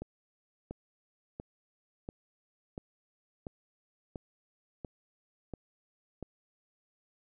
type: click train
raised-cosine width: 2 ms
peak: -26 dBFS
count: 10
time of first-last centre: 0.02-6.227 s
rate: 1.45 Hz
effects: none